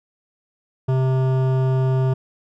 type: tone with hard clipping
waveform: triangle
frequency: 130.81 Hz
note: C3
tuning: in tune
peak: -18 dBFS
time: 0.88-2.14 s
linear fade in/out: 10 ms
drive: 18 dB
effects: none